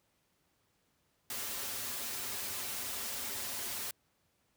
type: noise with comb filter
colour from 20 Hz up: white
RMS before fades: -39 dBFS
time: 1.3-3.91 s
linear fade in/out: 2 ms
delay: 6.3 ms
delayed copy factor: -0.7
effects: pink hiss -75 dBFS RMS until 4.56 s + high-pass 60 Hz 12 dB/octave